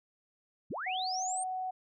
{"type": "linear sweep", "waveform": "sine", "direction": "up", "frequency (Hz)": [75, 8870], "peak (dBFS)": -35, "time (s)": [0.7, 1.44], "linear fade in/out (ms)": 10}
{"type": "tone", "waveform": "sine", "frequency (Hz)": 745, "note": "F#5", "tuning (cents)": 12, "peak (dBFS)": -33, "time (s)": [0.86, 1.71], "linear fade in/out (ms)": 10}
{"effects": []}